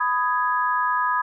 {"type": "chord", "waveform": "sine", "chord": "G# minor", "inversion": "first", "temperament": "just", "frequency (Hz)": [996.7, 1245.9, 1661.2], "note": ["B5", "D#6", "G#6"], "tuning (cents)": [16, 2, 0], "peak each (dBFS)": [-22, -24, -26], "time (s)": [0, 1.22], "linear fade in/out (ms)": 10, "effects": []}